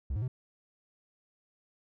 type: tone with pitch steps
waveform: triangle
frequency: 67.3 / 105.5 / 127.4 Hz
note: C2 / G#2 / C3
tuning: +49 / +28 / -46 cents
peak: -28 dBFS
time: 0.1-0.28 s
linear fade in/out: 5 ms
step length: 60 ms
effects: none